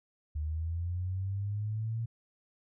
sine linear sweep, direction up, 74.4 to 115.8 Hz, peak -31 dBFS, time 0.35-2.06 s, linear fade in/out 10 ms, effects none

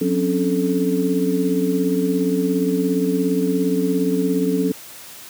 sine tone cluster, 182 / 265.2 / 282.4 / 436 Hz, F#3 / C4 / C#4 / A4, -28 / +23 / +32 / -16 cents, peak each -22 dBFS, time 0.01-4.72 s, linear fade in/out 5 ms, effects white hiss -39 dBFS RMS until 5.29 s + high-pass 80 Hz 12 dB/octave

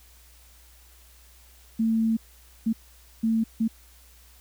sine tone bursts at uneven times, 224.1 Hz, A3, 32 cents sharp, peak -20 dBFS, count 4, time 1.79-2.17 / 2.66-2.73 / 3.23-3.44 / 3.6-3.68 s, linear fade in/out 10 ms, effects added 60 Hz sine -53 dBFS peak until 4.4 s + white hiss -56 dBFS RMS until 4.4 s

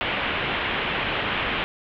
white low-pass noise, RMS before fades -26 dBFS, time 0.01-1.64 s, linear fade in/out 0 ms, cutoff 3200 Hz, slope 48 dB/octave, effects none

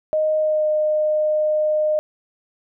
sine tone with pitch glide, 620 to 612.2 Hz, D#5 to D#5, -6 to -28 cents, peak -16 dBFS, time 0.13-1.99 s, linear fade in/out 0 ms, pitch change -22 cents, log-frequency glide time 0.39-0.68 s, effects none

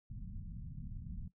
pink low-pass noise, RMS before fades -45 dBFS, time 0.1-1.28 s, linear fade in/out 2 ms, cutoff 210 Hz, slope 48 dB/octave, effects noise-tail reverb RT60 0.1 s tail -17 dB re dry

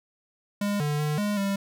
square tone with pitch steps, 203.8 / 147.9 / 150.2 / 206.7 / 197.9 Hz, G#3 / D3 / D3 / G#3 / G3, -32 / +13 / +39 / -8 / +17 cents, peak -25 dBFS, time 0.61-1.56 s, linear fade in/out 5 ms, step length 190 ms, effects none

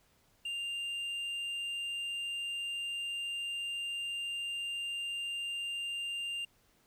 triangle tone with tanh clipping, 2794 Hz, F7, in tune, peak -36 dBFS, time 0.45-6.45 s, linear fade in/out 5 ms, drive 9 dB, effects pink hiss -69 dBFS RMS until 6.86 s

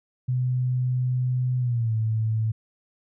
sine tone with pitch glide, 126.3 to 110.59 Hz, B2 to A2, +39 to +9 cents, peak -21 dBFS, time 0.28-2.52 s, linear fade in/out 10 ms, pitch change -230 cents, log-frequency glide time 1.59-1.94 s, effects none

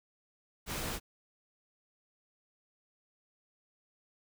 pink noise, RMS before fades -37 dBFS, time 0.66-1 s, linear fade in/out 50 ms, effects none

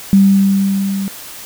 sine tone with level ramp, 196 Hz, G3, in tune, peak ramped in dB -4 to -17 dBFS, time 0.13-1.08 s, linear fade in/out 0 ms, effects white hiss -32 dBFS RMS until 1.45 s

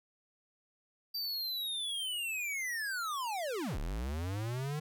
square linear two-way sweep, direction down then up, 4699 to 32.73 to 154.6 Hz, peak -35 dBFS, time 1.14-4.8 s, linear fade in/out 10 ms, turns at 3.78 s, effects none

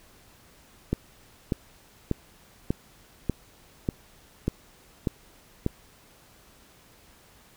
click train, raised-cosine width 3 ms, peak -11 dBFS, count 9, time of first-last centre 0.93-5.664 s, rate 1.69 Hz, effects pink hiss -56 dBFS RMS until 7.56 s

